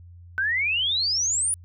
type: exponential sweep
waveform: sine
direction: up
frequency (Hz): 1500 to 9956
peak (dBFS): -21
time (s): 0.38-1.54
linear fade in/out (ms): 0
effects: added 87 Hz sine -43 dBFS peak until 1.64 s